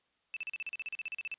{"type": "tone bursts", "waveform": "sine", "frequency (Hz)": 2637, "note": "E7", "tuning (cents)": 0, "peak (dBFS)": -35, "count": 16, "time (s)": [0.34, 1.341], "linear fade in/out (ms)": 0, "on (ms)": 26, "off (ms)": 39, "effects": ["white hiss -75 dBFS RMS until 1.38 s", "resampled to 8000 Hz"]}